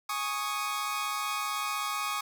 sawtooth chord, Ab suspended fourth, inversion none, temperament equal, 830.6 / 1108.7 / 1244.5 Hz, Ab5 / Db6 / Eb6, 0 / 0 / 0 cents, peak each -35 / -30 / -30 dBFS, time 0.09-2.21 s, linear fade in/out 5 ms, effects none

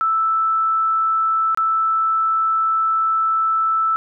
sine tone with dropouts, 1318.5 Hz, E6, in tune, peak -15 dBFS, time 0.01-3.96 s, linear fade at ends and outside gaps 0 ms, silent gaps 1.547-1.574 s, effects none

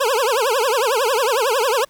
25% pulse tone with vibrato, 490 Hz, B4, 14 cents flat, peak -12 dBFS, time 0-1.85 s, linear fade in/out 10 ms, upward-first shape triangle, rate 11 Hz, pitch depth 290 cents each way, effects pink hiss -56 dBFS RMS until 1.89 s

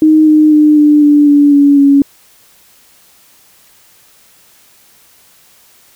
sine tone with pitch steps, 311.1 / 306.5 / 301.9 / 297.4 / 293 / 288.6 / 284.3 / 280.1 Hz, D#4 / D#4 / D4 / D4 / D4 / D4 / C#4 / C#4, 0 / -26 / +48 / +22 / -4 / -30 / +44 / +18 cents, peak -3 dBFS, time 0.02-2.02 s, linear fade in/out 2 ms, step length 250 ms, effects white hiss -46 dBFS RMS until 5.95 s

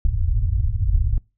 pink low-pass noise, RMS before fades -19 dBFS, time 0.05-1.18 s, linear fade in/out 2 ms, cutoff 110 Hz, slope 48 dB/octave, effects noise-tail reverb RT60 0.3 s tail -25 dB re dry

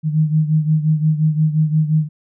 sine beating tone pair, 154 / 159.7 Hz, D#3 / D#3, -17 / +45 cents, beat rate 5.7 Hz, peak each -14 / -19 dBFS, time 0.03-2.09 s, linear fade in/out 50 ms, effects none

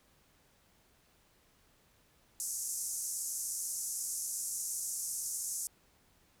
pink band-pass noise, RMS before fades -38 dBFS, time 2.4-5.67 s, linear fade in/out 0 ms, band 6000 to 12000 Hz, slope 48 dB/octave, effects pink hiss -68 dBFS RMS until 6.4 s

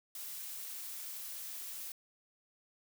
blue noise, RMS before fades -44 dBFS, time 0.15-1.92 s, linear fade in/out 2 ms, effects none

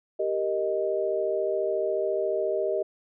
sine chord, Eb major, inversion first, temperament equal, 392 / 466.2 / 622.3 Hz, G4 / Bb4 / Eb5, 0 / 0 / 0 cents, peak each -28 / -31 / -27 dBFS, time 0.19-2.83 s, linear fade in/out 10 ms, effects none

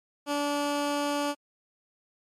15% pulse tone, 289.3 Hz, D4, 26 cents flat, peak -20 dBFS, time 0.26-1.35 s, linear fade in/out 50 ms, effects low-pass 11000 Hz 12 dB/octave + MP3 96 kbps

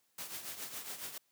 white noise with tremolo, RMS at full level -41 dBFS, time 0.18-1.18 s, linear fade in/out 5 ms, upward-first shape triangle, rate 7.2 Hz, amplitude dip 70%, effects white hiss -75 dBFS RMS until 1.31 s + high-pass 100 Hz 12 dB/octave

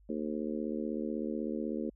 harmonic tone, 76.1 Hz, D#2, 38 cents flat, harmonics 3 / 4 / 5 / 6 / 7, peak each -36 / -38 / -40 / -42 / -43 dBFS, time 0.09-1.9 s, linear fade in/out 5 ms, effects added 50 Hz sine -58 dBFS peak until 1.95 s

